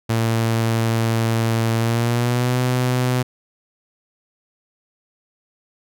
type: tone with pitch glide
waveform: sawtooth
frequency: 113.9 to 125.65 Hz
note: A#2 to B2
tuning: -40 to +30 cents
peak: -13 dBFS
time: 0.09-3.23 s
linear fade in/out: 10 ms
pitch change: +170 cents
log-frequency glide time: 1.76-2.58 s
effects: none